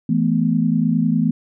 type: chord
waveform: sine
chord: E suspended fourth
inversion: none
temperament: equal with one note detuned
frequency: 164.81 / 217.1 / 246.9 Hz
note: E3 / A3 / B3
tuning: 0 / -23 / 0 cents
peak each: -19 dBFS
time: 0.09-1.31 s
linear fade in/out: 5 ms
effects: none